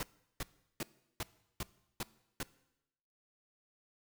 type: noise bursts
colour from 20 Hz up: pink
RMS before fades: -38 dBFS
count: 7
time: 0-2.43 s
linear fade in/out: 2 ms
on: 30 ms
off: 370 ms
effects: noise-tail reverb RT60 0.9 s tail -20 dB re dry